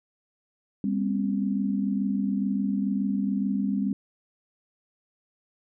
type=tone cluster; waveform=sine; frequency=200.5 / 245.4 / 267.5 Hz; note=G3 / B3 / C4; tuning=+39 / -11 / +38 cents; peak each=-25 / -33 / -29 dBFS; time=0.84-3.93 s; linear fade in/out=2 ms; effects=none